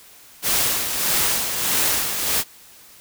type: noise with tremolo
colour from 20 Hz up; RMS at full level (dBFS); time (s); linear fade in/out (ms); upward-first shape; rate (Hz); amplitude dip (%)
white; -19; 0.42-2.44; 50; sine; 1.6; 50
effects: white hiss -47 dBFS RMS until 3 s